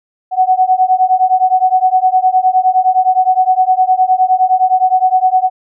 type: beating tone pair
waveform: sine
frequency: 740 / 749.7 Hz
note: F#5 / F#5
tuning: 0 / +23 cents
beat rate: 9.7 Hz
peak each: -11 dBFS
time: 0.31-5.5 s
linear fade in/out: 50 ms
effects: none